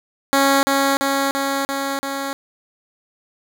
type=tone with echo; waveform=10% pulse; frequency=275.2 Hz; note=C#4; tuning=12 cents flat; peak=-5 dBFS; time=0.33-0.63 s; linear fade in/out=0 ms; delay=340 ms; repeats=5; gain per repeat=-2 dB; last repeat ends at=2.33 s; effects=none